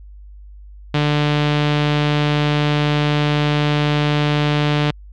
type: tone with low-pass filter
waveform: sawtooth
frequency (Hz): 148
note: D3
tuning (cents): +14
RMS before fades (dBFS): -17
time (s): 0.94-4.91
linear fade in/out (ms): 5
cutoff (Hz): 3400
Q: 2.1
effects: added 50 Hz sine -36 dBFS peak until 5.12 s